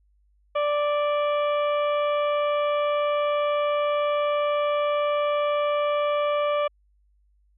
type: harmonic tone with a mistuned harmonic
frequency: 587 Hz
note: D5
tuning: 1 cent flat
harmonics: 1 / 2 / 3 / 4 / 5 / 6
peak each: -22 / -27 / -42 / -36 / -40 / -45 dBFS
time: 0.55-6.68 s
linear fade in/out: 10 ms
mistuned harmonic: 6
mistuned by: -74 cents
effects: added 50 Hz sine -60 dBFS peak until 7.57 s